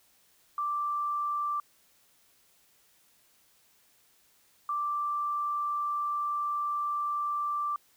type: tone pair in turn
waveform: sine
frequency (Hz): 1174.7 / 1174.7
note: D6 / D6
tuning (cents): 0 / 0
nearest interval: unison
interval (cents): 0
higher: neither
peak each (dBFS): -28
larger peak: neither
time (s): 0.58-1.6 / 4.69-7.76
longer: second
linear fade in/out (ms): 2
effects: white hiss -65 dBFS RMS until 7.96 s